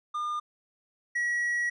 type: tone pair in turn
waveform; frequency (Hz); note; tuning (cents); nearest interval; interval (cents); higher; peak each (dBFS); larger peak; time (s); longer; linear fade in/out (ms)
triangle; 1209 / 1919.2; D6 / A#6; +50 / +50; minor sixth; 800; second; -27 / -24; second; 0.14-0.4 / 1.15-1.7; second; 10
effects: resampled to 22050 Hz